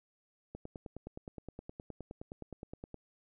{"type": "click train", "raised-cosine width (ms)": 2, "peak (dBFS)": -30, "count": 24, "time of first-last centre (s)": [0.55, 2.943], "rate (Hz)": 9.61, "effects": []}